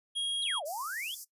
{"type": "tone", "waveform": "square", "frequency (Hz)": 3276, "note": "G#7", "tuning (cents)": -24, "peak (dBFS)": -31, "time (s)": [0.15, 0.6], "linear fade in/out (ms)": 20}
{"type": "exponential two-way sweep", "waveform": "sine", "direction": "down then up", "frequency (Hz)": [4200, 554.4, 3538], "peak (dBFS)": -35, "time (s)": [0.42, 1.15], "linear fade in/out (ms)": 10, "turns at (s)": 0.64}
{"type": "high-pass noise", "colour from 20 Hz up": "white", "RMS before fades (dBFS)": -43, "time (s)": [0.65, 1.25], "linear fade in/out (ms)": 20, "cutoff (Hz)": 4700, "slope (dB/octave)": 96}
{"effects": ["noise-tail reverb RT60 0.1 s tail -17 dB re dry", "resampled to 32000 Hz"]}